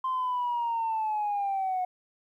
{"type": "linear sweep", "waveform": "sine", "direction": "down", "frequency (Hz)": [1046.5, 727], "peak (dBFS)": -25, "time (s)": [0.04, 1.85], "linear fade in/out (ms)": 5, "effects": ["tanh soft clip ceiling -23 dBFS", "11-bit"]}